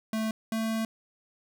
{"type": "tone pair in turn", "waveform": "square", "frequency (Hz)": [220, 222.9], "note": ["A3", "A3"], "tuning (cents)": [0, 23], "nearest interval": "unison", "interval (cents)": 23, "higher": "second", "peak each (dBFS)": -28, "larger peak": "neither", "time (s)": [[0.13, 0.31], [0.52, 0.85]], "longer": "second", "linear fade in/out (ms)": 2, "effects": []}